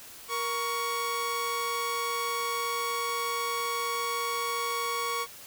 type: tone pair together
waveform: sawtooth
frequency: 470 / 1117.9 Hz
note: A#4 / C#6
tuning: +14 / +14 cents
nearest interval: octave + minor third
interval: 1500 cents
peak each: -31 / -26 dBFS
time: 0.28-5.27 s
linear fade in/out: 50 ms
effects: white hiss -47 dBFS RMS until 5.46 s